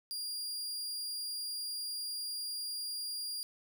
sawtooth tone, 4810 Hz, D8, 41 cents sharp, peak -34 dBFS, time 0.11-3.43 s, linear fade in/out 0 ms, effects none

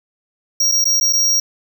square tone with dropouts, 5640 Hz, F8, 16 cents sharp, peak -13 dBFS, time 0.6-1.4 s, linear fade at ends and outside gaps 5 ms, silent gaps 0.716-0.72 / 0.843-0.854 / 1-1.01 / 1.127-1.132 s, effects none

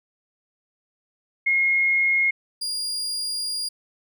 sine / 35% pulse tone pair in turn, 2152 / 4831 Hz, C7 / D8, +48 / +48 cents, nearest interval octave + major second, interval 1400 cents, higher second, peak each -17 / -24 dBFS, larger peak first, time 1.46-2.31 / 2.61-3.69 s, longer second, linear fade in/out 10 ms, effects none

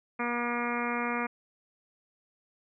harmonic tone, 239.5 Hz, A#3, 47 cents sharp, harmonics 1 / 2 / 3 / 4 / 5 / 6 / 7 / 8 / 9 / 10, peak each -34 / -37 / -39 / -37 / -36 / -39 / -42 / -42 / -38 / -40 dBFS, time 0.19-1.27 s, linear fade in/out 10 ms, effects none

